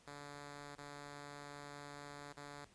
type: tone with dropouts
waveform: 5% pulse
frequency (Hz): 144.2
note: D3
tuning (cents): -31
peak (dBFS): -38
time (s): 0.07-2.65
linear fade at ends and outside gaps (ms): 5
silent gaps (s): 0.753-0.782 / 2.327-2.37
effects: pink hiss -67 dBFS RMS until 2.74 s + resampled to 22050 Hz